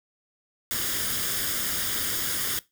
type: noise with comb filter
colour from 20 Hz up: white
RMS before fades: -28 dBFS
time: 0.71-2.59 s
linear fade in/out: 0 ms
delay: 0.59 ms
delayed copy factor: +0.6
effects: noise-tail reverb RT60 0.2 s tail -19 dB re dry